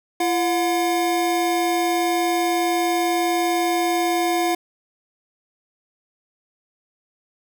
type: tone pair together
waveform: square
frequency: 340.1 / 720 Hz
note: F4 / F#5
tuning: -46 / -47 cents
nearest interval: octave + minor second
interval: 1299 cents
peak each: -22 dBFS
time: 0.2-4.55 s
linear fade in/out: 5 ms
effects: 8-bit